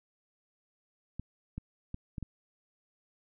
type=clicks; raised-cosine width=5 ms; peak=-25 dBFS; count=5; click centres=1.196 / 1.58 / 1.944 / 2.182 / 2.227 s; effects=none

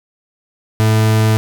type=tone; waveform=40% pulse; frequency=109.4 Hz; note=A2; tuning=9 cents flat; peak=-9 dBFS; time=0.8-1.37 s; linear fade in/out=0 ms; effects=none

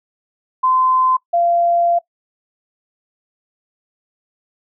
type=tone pair in turn; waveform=sine; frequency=1030 / 688.8 Hz; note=C6 / F5; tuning=-28 / -24 cents; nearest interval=perfect fifth; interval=696 cents; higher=first; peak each=-12 dBFS; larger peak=neither; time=0.63-1.17 / 1.33-1.99 s; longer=second; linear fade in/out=10 ms; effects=noise-tail reverb RT60 0.1 s tail -20 dB re dry

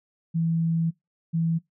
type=tone pair in turn; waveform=sine; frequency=164.81 / 164.81 Hz; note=E3 / E3; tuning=0 / 0 cents; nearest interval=unison; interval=0 cents; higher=neither; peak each=-21 dBFS; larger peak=neither; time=0.34-0.91 / 1.33-1.59 s; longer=first; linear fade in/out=20 ms; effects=noise-tail reverb RT60 0.2 s tail -24 dB re dry

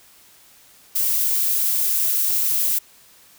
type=noise; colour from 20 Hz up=violet; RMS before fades=-20 dBFS; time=0.95-2.79 s; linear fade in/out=10 ms; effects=white hiss -51 dBFS RMS until 3.38 s

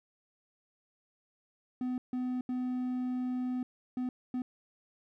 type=tone bursts at uneven times; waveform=triangle; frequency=251.7 Hz; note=B3; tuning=33 cents sharp; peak=-29 dBFS; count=5; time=1.81-1.98 / 2.13-2.41 / 2.49-3.63 / 3.97-4.09 / 4.34-4.42 s; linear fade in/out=2 ms; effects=none

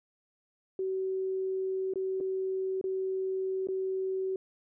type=tone with dropouts; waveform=sine; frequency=379.3 Hz; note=F#4; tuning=43 cents sharp; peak=-29 dBFS; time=0.79-4.36 s; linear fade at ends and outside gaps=2 ms; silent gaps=1.937-1.957 / 2.203-2.208 / 2.813-2.84 / 3.672-3.686 s; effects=none

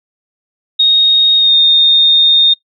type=tone with pitch glide; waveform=sine; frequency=3729 to 3671 Hz; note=A#7 to A#7; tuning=0 to -27 cents; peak=-5 dBFS; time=0.79-2.54 s; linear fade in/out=10 ms; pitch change=-27 cents; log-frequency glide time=1.37-1.54 s; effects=noise-tail reverb RT60 0.1 s tail -19 dB re dry

